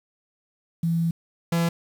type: tone pair in turn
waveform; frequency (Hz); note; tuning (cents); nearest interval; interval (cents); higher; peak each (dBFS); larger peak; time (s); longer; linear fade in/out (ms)
sine / 45% pulse; 166.7 / 168.54; E3 / E3; +20 / +39; unison; 19; second; -20; neither; 0.83-1.11 / 1.52-1.69; first; 5
effects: 8-bit